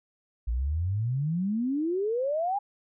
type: exponential sweep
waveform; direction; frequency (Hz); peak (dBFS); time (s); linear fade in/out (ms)
sine; up; 55 to 830.6; -25; 0.47-2.59; 10
effects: none